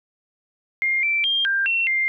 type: tone with pitch steps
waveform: sine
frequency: 2119 / 2338 / 3203 / 1589 / 2715 / 2103 Hz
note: C7 / D7 / G7 / G6 / F7 / C7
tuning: +21 / -8 / +37 / +23 / -50 / +8 cents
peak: -18 dBFS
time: 0.82-2.08 s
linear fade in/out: 0 ms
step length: 210 ms
effects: none